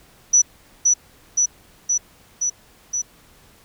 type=tone with echo; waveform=sine; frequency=5920 Hz; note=F#8; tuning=in tune; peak=-10 dBFS; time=0.33-0.42 s; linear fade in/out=10 ms; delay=520 ms; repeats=5; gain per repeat=-2 dB; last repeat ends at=3.02 s; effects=pink hiss -52 dBFS RMS until 3.64 s